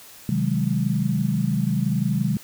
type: chord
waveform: sine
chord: Ab dominant seventh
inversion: first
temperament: just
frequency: 129.78 / 155.74 / 186.89 / 207.7 Hz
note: C3 / Eb3 / Gb3 / Ab3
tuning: -14 / +2 / +18 / 0 cents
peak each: -25 dBFS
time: 0.29-2.37 s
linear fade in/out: 2 ms
effects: white hiss -45 dBFS RMS until 2.43 s